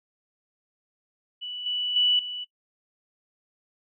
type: tone with level steps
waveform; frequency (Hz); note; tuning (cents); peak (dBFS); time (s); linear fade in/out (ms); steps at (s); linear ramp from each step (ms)
sine; 2960; F#7; 0; -32 / -25 / -18 / -31; 1.41-2.45; 20; 1.66 / 1.96 / 2.19; 2
effects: noise-tail reverb RT60 0.1 s tail -21 dB re dry